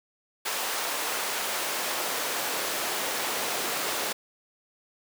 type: noise with high-pass filter sweep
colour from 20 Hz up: pink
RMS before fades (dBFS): -30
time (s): 0.45-4.13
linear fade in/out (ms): 10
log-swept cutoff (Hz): 640 to 410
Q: 0.78
effects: none